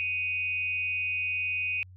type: tone with amplitude modulation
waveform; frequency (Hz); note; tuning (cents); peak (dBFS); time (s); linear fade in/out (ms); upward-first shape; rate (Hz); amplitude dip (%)
sine; 2500; D#7; +8; -24; 0-1.83; 0; sine; 259; 70
effects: added 92 Hz sine -47 dBFS peak until 1.96 s